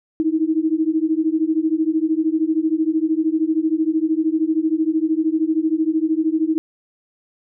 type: beating tone pair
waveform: sine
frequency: 311.1 / 324.1 Hz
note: D#4 / E4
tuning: 0 / -29 cents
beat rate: 13 Hz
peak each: -19 dBFS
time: 0.2-6.58 s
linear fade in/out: 0 ms
effects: none